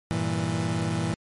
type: chord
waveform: 30% pulse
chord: E diminished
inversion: first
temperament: equal with one note detuned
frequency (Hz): 98 / 116.2 / 164.81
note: G2 / Bb2 / E3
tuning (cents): 0 / -5 / 0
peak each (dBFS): -29 / -27 / -25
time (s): 0.11-1.14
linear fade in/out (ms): 0
effects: MP3 48 kbps